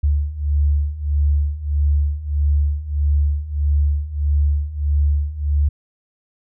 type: beating tone pair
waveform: sine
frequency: 71.9 / 73.5 Hz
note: D2 / D2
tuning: -36 / +2 cents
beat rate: 1.6 Hz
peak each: -20 / -17 dBFS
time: 0.03-5.69 s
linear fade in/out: 10 ms
effects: none